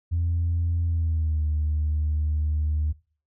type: tone with pitch glide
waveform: sine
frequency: 84.8 to 75.99 Hz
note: E2 to D#2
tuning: +50 to -40 cents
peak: -20 dBFS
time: 0.11-2.93 s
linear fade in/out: 20 ms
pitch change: -190 cents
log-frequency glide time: 0.84-1.45 s
effects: noise-tail reverb RT60 0.4 s tail -22 dB re dry + tanh soft clip ceiling -18 dBFS